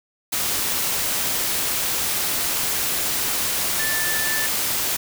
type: tone in noise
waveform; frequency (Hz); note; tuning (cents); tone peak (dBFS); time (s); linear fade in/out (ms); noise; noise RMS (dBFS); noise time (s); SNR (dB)
sine; 1760; A6; 0; -25; 3.79-4.47; 10; white; -23; 0.32-4.97; -5
effects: none